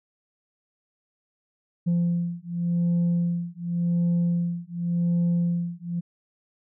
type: beating tone pair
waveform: sine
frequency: 172 / 172.89 Hz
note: F3 / F3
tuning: -26 / -17 cents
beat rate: 0.89 Hz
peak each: -23 / -23 dBFS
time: 1.86-6.01 s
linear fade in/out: 20 ms
effects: tanh soft clip ceiling -18 dBFS